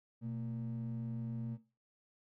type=ring-modulated tone; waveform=triangle; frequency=174.61 Hz; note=F3; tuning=in tune; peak=-31 dBFS; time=0.21-1.58 s; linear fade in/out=50 ms; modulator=52.1 Hz; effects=noise-tail reverb RT60 0.3 s tail -17 dB re dry + tanh soft clip ceiling -32 dBFS